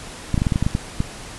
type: clicks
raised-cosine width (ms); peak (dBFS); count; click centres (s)
5; -6; 10; 0.343 / 0.378 / 0.419 / 0.468 / 0.522 / 0.559 / 0.626 / 0.665 / 0.751 / 1.004
effects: pink hiss -36 dBFS RMS until 1.38 s + resampled to 24000 Hz